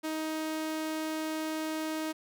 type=tone; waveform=sawtooth; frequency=314.1 Hz; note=D#4; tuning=16 cents sharp; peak=-28 dBFS; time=0.03-2.13 s; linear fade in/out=20 ms; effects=none